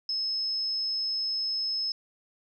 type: tone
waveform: sine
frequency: 5190 Hz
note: E8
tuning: 28 cents flat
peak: -27 dBFS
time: 0.09-1.92 s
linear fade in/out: 2 ms
effects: none